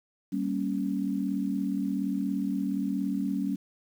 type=chord; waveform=sine; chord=G diminished; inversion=none; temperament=equal; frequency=196 / 233.1 / 277.2 Hz; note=G3 / Bb3 / Db4; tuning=0 / 0 / 0 cents; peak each=-30 / -34 / -30 dBFS; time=0.32-3.56 s; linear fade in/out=10 ms; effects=9-bit